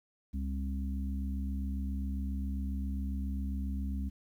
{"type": "harmonic tone", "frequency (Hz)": 67.4, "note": "C#2", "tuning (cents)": -48, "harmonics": [1, 3, 4], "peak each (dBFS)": [-33, -39, -44], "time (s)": [0.33, 4.1], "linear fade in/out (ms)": 20, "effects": ["11-bit"]}